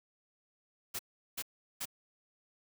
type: noise bursts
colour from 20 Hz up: white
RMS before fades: -38 dBFS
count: 3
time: 0.94-1.856 s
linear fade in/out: 10 ms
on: 52 ms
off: 380 ms
effects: none